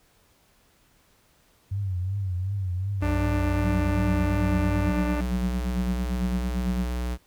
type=tone with vibrato; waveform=sine; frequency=94.8 Hz; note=F#2; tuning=43 cents sharp; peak=-25 dBFS; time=1.71-4.91 s; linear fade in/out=10 ms; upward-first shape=triangle; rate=2.7 Hz; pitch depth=130 cents each way
type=tone; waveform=square; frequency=60.9 Hz; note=B1; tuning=24 cents flat; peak=-27 dBFS; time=3-7.18 s; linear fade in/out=50 ms
type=harmonic tone; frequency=295.9 Hz; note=D4; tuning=13 cents sharp; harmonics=1 / 2 / 3 / 4 / 5 / 6 / 7 / 8 / 9; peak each=-28 / -34 / -38 / -40 / -42 / -44 / -45 / -46 / -47 dBFS; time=3.02-5.21 s; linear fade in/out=5 ms
type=tone with tremolo; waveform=sine; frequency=185 Hz; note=F#3; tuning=in tune; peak=-24 dBFS; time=3.63-6.9 s; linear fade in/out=50 ms; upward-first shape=sine; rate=8.9 Hz; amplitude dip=80%
effects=pink hiss -62 dBFS RMS until 7.26 s